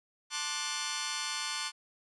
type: chord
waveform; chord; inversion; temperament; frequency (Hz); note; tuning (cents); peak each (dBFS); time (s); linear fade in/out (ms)
10% pulse; D dominant seventh; second; just; 881 / 1057.2 / 1174.7 / 1468.3; A5 / C6 / D6 / F#6; +2 / +18 / 0 / -14; -33 / -31 / -31 / -30; 0.3-1.72; 50
effects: resampled to 24000 Hz